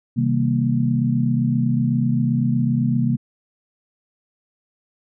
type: chord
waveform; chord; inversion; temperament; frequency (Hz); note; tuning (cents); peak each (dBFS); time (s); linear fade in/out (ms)
sine; C minor seventh; none; equal with one note detuned; 130.81 / 158.65 / 196 / 233.1; C3 / Eb3 / G3 / Bb3; 0 / +34 / 0 / 0; -20 / -25 / -26 / -20; 0.16-3.17; 20
effects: none